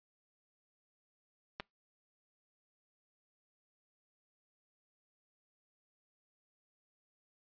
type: clicks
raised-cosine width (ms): 0.3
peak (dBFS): -23 / -28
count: 2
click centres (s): 1.599 / 1.604
effects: noise-tail reverb RT60 0.2 s tail -26 dB re dry + resampled to 11025 Hz